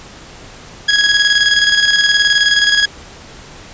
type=tone with tremolo; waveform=20% pulse; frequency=1661.2 Hz; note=G#6; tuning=in tune; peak=-3 dBFS; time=0.88-2.86 s; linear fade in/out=10 ms; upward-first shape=square; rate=19 Hz; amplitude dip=45%; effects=pink hiss -36 dBFS RMS until 3.73 s + resampled to 16000 Hz

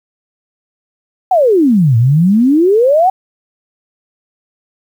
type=exponential two-way sweep; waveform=sine; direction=down then up; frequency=781 to 110.5 to 781 Hz; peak=-6 dBFS; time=1.31-3.1 s; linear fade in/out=5 ms; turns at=1.97 s; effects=7-bit

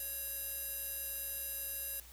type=tone with band-pass filter; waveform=square; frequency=554.4 Hz; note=C#5; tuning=in tune; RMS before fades=-41 dBFS; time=0-2 s; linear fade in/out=2 ms; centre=12000 Hz; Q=4.9; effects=added 60 Hz sine -56 dBFS peak until 2.12 s + white hiss -57 dBFS RMS until 2.12 s

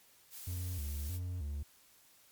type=noise; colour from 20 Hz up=blue; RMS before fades=-48 dBFS; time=0.3-1.2 s; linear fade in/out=50 ms
type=tone with vibrato; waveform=triangle; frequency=80.6 Hz; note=E2; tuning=38 cents flat; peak=-34 dBFS; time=0.47-1.63 s; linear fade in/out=5 ms; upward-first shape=square; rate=1.6 Hz; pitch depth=190 cents each way
effects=white hiss -64 dBFS RMS until 2.31 s + MP3 96 kbps

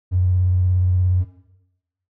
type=tone with vibrato; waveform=triangle; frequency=91 Hz; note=F#2; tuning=28 cents flat; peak=-10 dBFS; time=0.11-1.25 s; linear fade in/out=50 ms; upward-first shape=sine; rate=17 Hz; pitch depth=31 cents each way; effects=noise-tail reverb RT60 0.9 s tail -17 dB re dry + tanh soft clip ceiling -12 dBFS

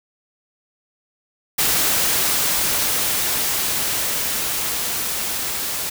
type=noise with level ramp; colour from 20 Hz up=white; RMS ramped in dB=-18 to -25 dBFS; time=1.58-5.9 s; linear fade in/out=10 ms; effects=none

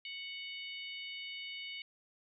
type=harmonic tone; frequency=740 Hz; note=F#5; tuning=in tune; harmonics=3 / 4 / 5 / 6; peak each=-45 / -45 / -51 / -54 dBFS; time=0.05-1.82 s; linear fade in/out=2 ms; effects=none

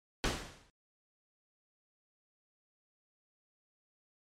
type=noise with exponential decay; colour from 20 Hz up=pink; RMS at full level=-29 dBFS; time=0.24-0.7 s; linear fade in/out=0 ms; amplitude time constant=100 ms; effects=low-pass 7000 Hz 12 dB/octave + MP3 64 kbps

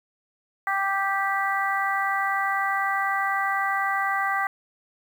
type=harmonic tone; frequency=392 Hz; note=G4; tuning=in tune; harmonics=2 / 3 / 4 / 5; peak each=-27 / -27 / -29 / -28 dBFS; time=0.67-4.47 s; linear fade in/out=2 ms; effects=8-bit

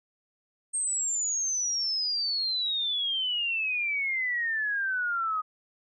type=exponential sweep; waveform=sine; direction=down; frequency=8540 to 1244.5 Hz; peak=-26 dBFS; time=0.73-5.42 s; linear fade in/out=20 ms; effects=none

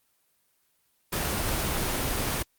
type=noise; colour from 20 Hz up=pink; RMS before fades=-28 dBFS; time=1.12-2.43 s; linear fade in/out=10 ms; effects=white hiss -70 dBFS RMS until 2.58 s + Opus 24 kbps

